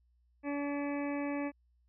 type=harmonic tone; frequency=286.3 Hz; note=D4; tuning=44 cents flat; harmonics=1 / 2 / 3 / 4 / 6 / 7 / 8 / 9; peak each=-34 / -40 / -45 / -48 / -49 / -51 / -48 / -52 dBFS; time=0.43-1.52 s; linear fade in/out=50 ms; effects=added 60 Hz sine -67 dBFS peak until 1.88 s